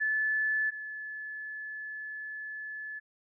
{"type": "tone pair in turn", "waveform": "sine", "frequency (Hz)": [1735, 1725.3], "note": ["A6", "A6"], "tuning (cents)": [-25, -34], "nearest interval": "unison", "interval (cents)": 9, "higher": "first", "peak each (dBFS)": [-26, -37], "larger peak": "first", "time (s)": [[0, 0.71], [0.71, 3]], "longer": "second", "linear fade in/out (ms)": 20, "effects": []}